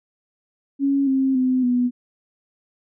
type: tone with pitch steps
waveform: sine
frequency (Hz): 277.2 / 266.5 / 256.3 / 246.4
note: C#4 / C4 / C4 / B3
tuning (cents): 0 / +32 / -36 / -4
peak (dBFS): -16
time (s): 0.79-1.91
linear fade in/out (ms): 50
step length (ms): 280
effects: none